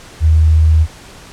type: tone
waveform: sine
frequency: 79 Hz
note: D#2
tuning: 27 cents sharp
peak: -6 dBFS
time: 0.2-0.87 s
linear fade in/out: 50 ms
effects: pink hiss -37 dBFS RMS until 1.32 s + low-pass 9000 Hz 12 dB/octave